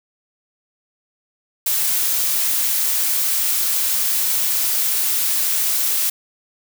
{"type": "noise", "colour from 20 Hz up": "blue", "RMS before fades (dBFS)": -19, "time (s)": [1.66, 6.1], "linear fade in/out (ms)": 5, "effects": []}